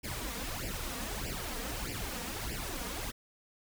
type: noise with flanger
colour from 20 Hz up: pink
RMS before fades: -38 dBFS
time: 0.03-3.12 s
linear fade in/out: 20 ms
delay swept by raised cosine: 0.39 to 4.29 ms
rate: 1.6 Hz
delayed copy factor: +0.8
effects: none